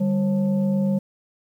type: tone with frequency modulation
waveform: sine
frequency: 196.1 Hz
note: G3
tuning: 1 cent sharp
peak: -18 dBFS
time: 0-0.99 s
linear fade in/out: 10 ms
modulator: 344 Hz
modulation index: 0.59
effects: 9-bit